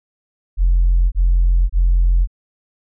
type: tone bursts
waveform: sine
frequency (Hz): 43.65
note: F1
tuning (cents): 0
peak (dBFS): -9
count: 3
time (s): 0.57-2.274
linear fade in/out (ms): 50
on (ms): 550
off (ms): 27
effects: tanh soft clip ceiling -7 dBFS